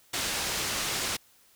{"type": "low-pass noise", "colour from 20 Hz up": "white", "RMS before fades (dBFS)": -31, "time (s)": [0.13, 1.17], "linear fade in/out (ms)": 10, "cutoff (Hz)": 7000, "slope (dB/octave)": 12, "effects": ["white hiss -61 dBFS RMS until 1.55 s"]}